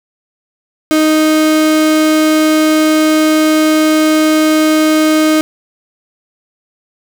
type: tone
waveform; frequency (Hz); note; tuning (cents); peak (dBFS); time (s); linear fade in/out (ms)
35% pulse; 311.1; D#4; 0; -6; 0.91-5.41; 0
effects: none